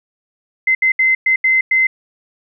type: tone bursts at uneven times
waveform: sine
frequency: 2063 Hz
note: C7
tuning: 25 cents flat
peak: -10 dBFS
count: 6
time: 0.67-0.75 / 0.82-0.92 / 0.99-1.15 / 1.26-1.36 / 1.44-1.61 / 1.71-1.87 s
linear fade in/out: 5 ms
effects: none